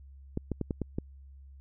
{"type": "clicks", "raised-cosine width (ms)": 3, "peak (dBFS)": -18, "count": 6, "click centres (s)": [0.374, 0.517, 0.613, 0.708, 0.817, 0.985], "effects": ["added 68 Hz sine -48 dBFS peak until 1.6 s"]}